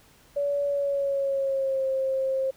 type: tone with pitch glide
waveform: sine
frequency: 570 to 531.8 Hz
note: C#5 to C5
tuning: +48 to +28 cents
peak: -23 dBFS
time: 0.36-2.51 s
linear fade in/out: 10 ms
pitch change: -120 cents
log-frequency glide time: 0.64-1.85 s
effects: pink hiss -57 dBFS RMS until 2.56 s